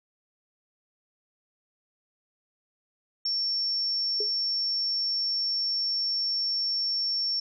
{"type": "tone", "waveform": "sine", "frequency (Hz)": 5450, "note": "F8", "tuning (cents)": -43, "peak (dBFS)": -25, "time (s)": [3.25, 7.4], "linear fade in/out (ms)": 5}
{"type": "tone with exponential decay", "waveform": "sine", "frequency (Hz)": 421.1, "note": "G#4", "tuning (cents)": 24, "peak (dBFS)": -27, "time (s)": [4.2, 4.32], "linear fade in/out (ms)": 5, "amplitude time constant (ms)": 26}
{"effects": []}